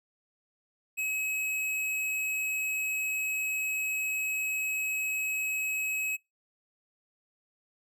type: tone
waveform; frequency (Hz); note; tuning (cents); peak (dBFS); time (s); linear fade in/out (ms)
square; 2559; D#7; +48; -30; 0.97-6.17; 20
effects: noise-tail reverb RT60 0.2 s tail -25 dB re dry